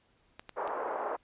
clicks, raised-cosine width 0.3 ms, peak -27 dBFS, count 3, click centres 0.395 / 0.493 / 0.676 s
pink band-pass noise, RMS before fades -35 dBFS, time 0.56-1.17 s, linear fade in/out 20 ms, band 460 to 1200 Hz, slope 24 dB/octave
effects pink hiss -69 dBFS RMS until 1.23 s + resampled to 8000 Hz

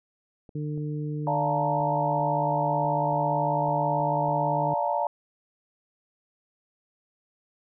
clicks, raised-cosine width 2 ms, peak -34 dBFS, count 9, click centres 0.492 / 0.777 / 1.803 / 2.196 / 2.846 / 3.13 / 3.686 / 4.001 / 4.286 s
harmonic tone, 150 Hz, D3, 37 cents sharp, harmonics 1 / 2 / 3, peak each -29 / -35 / -39 dBFS, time 0.55-4.74 s, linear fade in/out 5 ms
sine chord, Bb major seventh, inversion first, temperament just, 582.7 / 699.2 / 874.1 / 932.3 Hz, D5 / F5 / A5 / Bb5, -14 / +2 / -12 / 0 cents, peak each -29 dBFS, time 1.27-5.07 s, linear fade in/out 2 ms
effects none

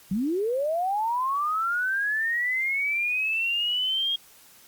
sine linear sweep, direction up, 176.6 to 3267 Hz, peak -23 dBFS, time 0.11-4.16 s, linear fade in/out 5 ms, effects white hiss -53 dBFS RMS until 4.67 s + Opus 48 kbps

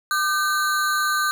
square ring-modulated tone, 1371 Hz, F6, 32 cents flat, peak -17 dBFS, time 0.11-1.31 s, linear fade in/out 0 ms, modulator 168 Hz, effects none

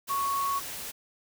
sine tone in noise, 1108.7 Hz, C#6, in tune, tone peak -26 dBFS, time 0.09-0.6 s, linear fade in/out 20 ms, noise white, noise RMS -38 dBFS, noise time 0.07-0.92 s, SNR +9 dB, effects none

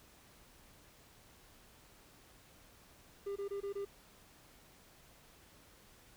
triangle tone bursts, 399.6 Hz, G4, 33 cents sharp, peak -35 dBFS, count 5, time 3.26-3.852 s, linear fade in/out 10 ms, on 100 ms, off 23 ms, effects pink hiss -62 dBFS RMS until 6.16 s

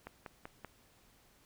click train, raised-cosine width 0.5 ms, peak -29 dBFS, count 4, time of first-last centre 0.07-0.647 s, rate 5.2 Hz, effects pink hiss -66 dBFS RMS until 1.45 s

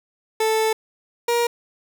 30% pulse tone pair in turn, 440 / 473.5 Hz, A4 / A#4, 0 / +27 cents, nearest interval minor second, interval 127 cents, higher second, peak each -15 dBFS, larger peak neither, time 0.4-0.73 / 1.28-1.47 s, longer first, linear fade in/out 5 ms, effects none

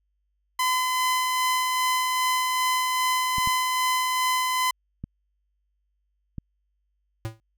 sawtooth tone with tremolo, 1018 Hz, C6, 48 cents flat, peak -17 dBFS, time 0.59-4.71 s, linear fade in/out 5 ms, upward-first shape sine, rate 2.5 Hz, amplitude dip 25%
clicks, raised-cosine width 5 ms, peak -21 dBFS, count 4, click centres 3.383 / 3.474 / 5.04 / 6.383 s
square tone with exponential decay, 111.5 Hz, A2, 23 cents sharp, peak -25 dBFS, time 7.25-7.4 s, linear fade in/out 0 ms, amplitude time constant 32 ms
effects added 50 Hz sine -70 dBFS peak until 7.57 s

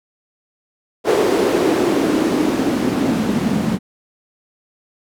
white noise with band-pass filter sweep, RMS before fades -17 dBFS, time 1.04-3.79 s, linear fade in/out 50 ms, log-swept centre 420 to 200 Hz, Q 3.6, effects none

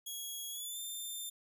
10% pulse tone with pitch glide, 3322 to 3581 Hz, G#7 to A7, 0 to +30 cents, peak -33 dBFS, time 0.06-1.3 s, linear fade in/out 10 ms, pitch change +130 cents, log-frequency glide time 0.5-0.79 s, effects none

